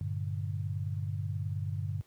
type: chord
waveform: sine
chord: G minor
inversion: none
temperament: equal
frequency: 98 / 116.54 / 146.83 Hz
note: G2 / Bb2 / D3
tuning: 0 / 0 / 0 cents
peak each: -33 / -39 / -37 dBFS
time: 0.01-2.01 s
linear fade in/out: 0 ms
effects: pink hiss -67 dBFS RMS until 2.06 s + high-pass 60 Hz 12 dB/octave